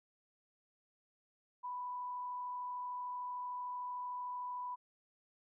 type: tone with frequency modulation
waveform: sine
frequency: 990 Hz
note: B5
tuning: 4 cents sharp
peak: -39 dBFS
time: 1.63-4.76 s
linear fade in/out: 20 ms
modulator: 33.3 Hz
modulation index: 0.27
effects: none